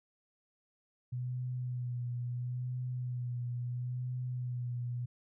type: tone with vibrato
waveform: sine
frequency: 123.7 Hz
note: B2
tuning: 3 cents sharp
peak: -34 dBFS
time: 1.12-5.06 s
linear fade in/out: 10 ms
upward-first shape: sine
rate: 0.74 Hz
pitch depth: 29 cents each way
effects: none